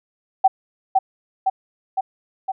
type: tone with echo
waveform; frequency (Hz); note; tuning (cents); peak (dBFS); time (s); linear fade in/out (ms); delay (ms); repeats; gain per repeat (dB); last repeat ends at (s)
sine; 766; G5; -40; -8; 0.44-0.48; 10; 510; 4; -3; 2.52
effects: none